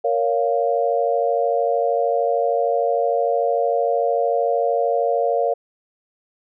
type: chord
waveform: sine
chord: Bb minor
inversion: none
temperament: just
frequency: 466.2 / 559.4 / 699.2 Hz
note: Bb4 / Db5 / F5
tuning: 0 / +16 / +2 cents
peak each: -21 / -21 / -21 dBFS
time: 0.04-5.54 s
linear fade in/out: 10 ms
effects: none